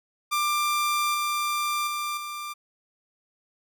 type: tone with level steps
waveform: sawtooth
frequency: 1187 Hz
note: D6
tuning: 18 cents sharp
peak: -19 / -21 / -24 / -29 dBFS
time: 0.31-2.54 s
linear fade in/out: 20 ms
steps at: 1.14 / 1.87 / 2.17 s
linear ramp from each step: 5 ms
effects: none

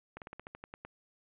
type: slowing click train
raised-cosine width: 0.5 ms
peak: -29 dBFS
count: 10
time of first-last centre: 0.17-0.85 s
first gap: 48 ms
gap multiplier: 1.11
effects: resampled to 8000 Hz + 11-bit

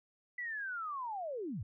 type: linear sweep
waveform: sine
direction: down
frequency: 1997 to 77.78 Hz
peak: -37 dBFS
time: 0.38-1.63 s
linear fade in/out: 5 ms
effects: none

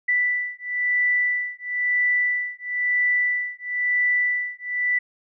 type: beating tone pair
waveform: sine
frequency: 1975.5 / 1976.5 Hz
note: B6 / B6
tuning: 0 / +1 cents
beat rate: 1 Hz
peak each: -23 dBFS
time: 0.08-4.99 s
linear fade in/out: 10 ms
effects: none

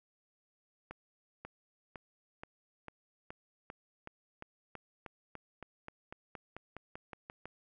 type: accelerating click train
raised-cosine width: 0.5 ms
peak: -29 dBFS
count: 22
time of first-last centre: 0.91-7.456 s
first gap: 540 ms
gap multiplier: 0.94
effects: none

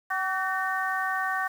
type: harmonic tone with a mistuned harmonic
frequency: 380 Hz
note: F#4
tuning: 46 cents sharp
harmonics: 2 / 3 / 4 / 5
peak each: -31 / -31 / -31 / -31 dBFS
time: 0.1-1.48 s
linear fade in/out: 10 ms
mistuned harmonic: 5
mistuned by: -66 cents
effects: 8-bit

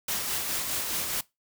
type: noise with tremolo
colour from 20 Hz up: white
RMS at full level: -29 dBFS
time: 0.08-1.21 s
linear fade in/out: 5 ms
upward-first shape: sine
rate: 4.8 Hz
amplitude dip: 35%
effects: noise-tail reverb RT60 0.2 s tail -21 dB re dry

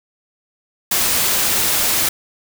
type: noise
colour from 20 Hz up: white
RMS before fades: -17 dBFS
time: 0.91-2.09 s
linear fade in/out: 5 ms
effects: none

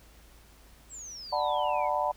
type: exponential sweep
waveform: sine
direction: down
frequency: 7902 to 2093 Hz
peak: -40 dBFS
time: 0.89-1.9 s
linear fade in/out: 50 ms
type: chord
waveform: sine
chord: B minor seventh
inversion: first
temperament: just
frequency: 592.7 / 740.8 / 889 / 987.8 Hz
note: D5 / F#5 / A5 / B5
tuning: +16 / +2 / +18 / 0 cents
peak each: -31 dBFS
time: 1.32-2.12 s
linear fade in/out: 10 ms
effects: added 54 Hz sine -55 dBFS peak until 2.16 s + pink hiss -58 dBFS RMS until 2.16 s

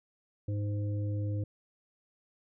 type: harmonic tone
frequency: 103.1 Hz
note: G#2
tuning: 12 cents flat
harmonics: 1 / 3 / 5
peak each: -30 / -41 / -45 dBFS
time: 0.48-1.44 s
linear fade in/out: 5 ms
effects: none

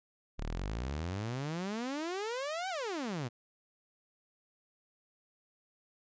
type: exponential two-way sweep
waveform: sawtooth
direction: up then down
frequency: 34.07 to 784 to 112.5 Hz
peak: -31 dBFS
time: 0.38-3.29 s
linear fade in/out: 20 ms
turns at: 2.69 s
effects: resampled to 16000 Hz

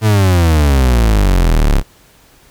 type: exponential sweep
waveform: 40% pulse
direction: down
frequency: 111.8 to 33 Hz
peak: -7 dBFS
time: 0.01-1.83 s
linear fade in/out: 50 ms
effects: pink hiss -47 dBFS RMS until 2.5 s

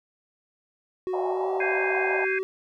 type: tone with pitch glide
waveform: triangle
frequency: 370 to 380.2 Hz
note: F#4 to F#4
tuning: 0 to +47 cents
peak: -24 dBFS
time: 1.07-2.43 s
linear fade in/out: 0 ms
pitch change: +47 cents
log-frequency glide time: 1.29-1.5 s
type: band-pass noise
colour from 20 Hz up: pink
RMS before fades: -31 dBFS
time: 1.13-2.25 s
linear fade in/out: 5 ms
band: 610 to 900 Hz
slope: 48 dB/octave
type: chord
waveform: sine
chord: Ab major seventh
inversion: third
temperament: equal with one note detuned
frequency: 1568 / 1633.6 / 2093 / 2489 Hz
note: G6 / Ab6 / C7 / Eb7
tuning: 0 / -29 / 0 / 0 cents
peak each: -31 dBFS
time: 1.6-2.39 s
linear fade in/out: 5 ms
effects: none

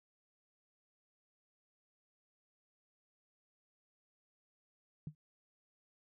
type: tone with exponential decay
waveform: sine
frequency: 151.9 Hz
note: D#3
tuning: 41 cents flat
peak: -36 dBFS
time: 5.07-5.15 s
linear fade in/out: 2 ms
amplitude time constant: 17 ms
effects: none

